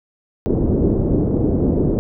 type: low-pass noise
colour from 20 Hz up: white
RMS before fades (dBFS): -17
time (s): 0.46-1.99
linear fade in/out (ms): 0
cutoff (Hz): 400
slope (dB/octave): 24
effects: none